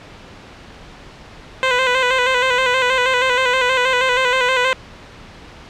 10% pulse tone with vibrato, 508 Hz, B4, 49 cents sharp, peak -5 dBFS, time 1.63-4.73 s, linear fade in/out 0 ms, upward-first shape square, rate 6.3 Hz, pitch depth 45 cents each way, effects pink hiss -39 dBFS RMS until 5.69 s + low-pass 4000 Hz 12 dB/octave

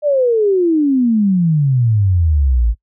sine exponential sweep, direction down, 609 to 52.5 Hz, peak -10 dBFS, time 0.02-2.75 s, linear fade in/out 50 ms, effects noise-tail reverb RT60 0.1 s tail -25 dB re dry

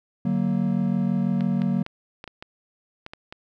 triangle chord, D augmented, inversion none, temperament equal with one note detuned, 146.83 / 187.04 / 233.1 Hz, D3 / F#3 / A#3, 0 / +19 / 0 cents, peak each -26 / -21 / -23 dBFS, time 0.25-1.83 s, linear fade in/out 5 ms
clicks, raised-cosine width 0.3 ms, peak -21 dBFS, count 9, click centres 1.408 / 1.619 / 1.864 / 2.241 / 2.277 / 2.425 / 3.064 / 3.135 / 3.325 s
effects none

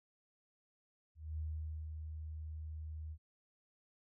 sine tone with ADSR envelope, 78 Hz, D#2, 5 cents sharp, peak -37 dBFS, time 1.15-3.18 s, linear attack 230 ms, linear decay 500 ms, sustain -5 dB, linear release 63 ms, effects none

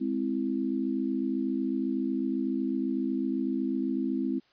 sine chord, Ab augmented, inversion none, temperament equal, 207.7 / 261.6 / 329.6 Hz, Ab3 / C4 / E4, 0 / 0 / 0 cents, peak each -33 / -29 / -32 dBFS, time 0-4.4 s, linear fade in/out 20 ms, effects white hiss -65 dBFS RMS until 4.52 s + resampled to 11025 Hz

